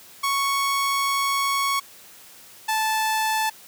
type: tone pair in turn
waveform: sawtooth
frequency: 1108.7 / 875 Hz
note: C#6 / A5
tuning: 0 / -10 cents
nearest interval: major third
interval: 410 cents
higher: first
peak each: -17 dBFS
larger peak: neither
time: 0.23-1.8 / 2.68-3.5 s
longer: first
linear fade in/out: 10 ms
effects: white hiss -47 dBFS RMS until 3.67 s + high-pass 80 Hz 12 dB/octave